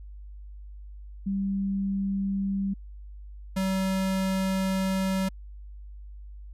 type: tone pair in turn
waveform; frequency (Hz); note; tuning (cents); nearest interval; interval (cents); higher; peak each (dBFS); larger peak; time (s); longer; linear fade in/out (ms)
sine / square; 196 / 190.42; G3 / G3; 0 / -50; minor second; 50; first; -25; neither; 1.26-2.74 / 3.56-5.29; second; 10
effects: added 50 Hz sine -40 dBFS peak until 6.53 s + resampled to 32000 Hz